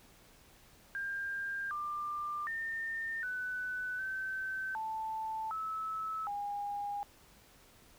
sine tone with pitch steps, 1598 / 1191 / 1814 / 1499 / 1540 / 880 / 1301 / 815 Hz, G6 / D6 / A#6 / F#6 / G6 / A5 / E6 / G#5, +33 / +24 / -48 / +22 / -31 / 0 / -23 / -33 cents, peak -35 dBFS, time 0.95-7.03 s, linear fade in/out 0 ms, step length 760 ms, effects pink hiss -61 dBFS RMS until 7.98 s

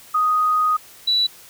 sine tone pair in turn, 1246 / 3943 Hz, D#6 / B7, +2 / -4 cents, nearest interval octave + minor sixth, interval 1994 cents, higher second, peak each -15 dBFS, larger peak neither, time 0.14-0.77 / 1.07-1.27 s, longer first, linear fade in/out 10 ms, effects white hiss -45 dBFS RMS until 1.49 s

